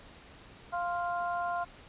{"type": "harmonic tone", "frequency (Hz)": 349.2, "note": "F4", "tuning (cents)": 0, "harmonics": [2, 3, 4], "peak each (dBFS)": [-32, -36, -38], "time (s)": [0.72, 1.65], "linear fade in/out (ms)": 20, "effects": ["pink hiss -53 dBFS RMS until 1.88 s", "resampled to 8000 Hz"]}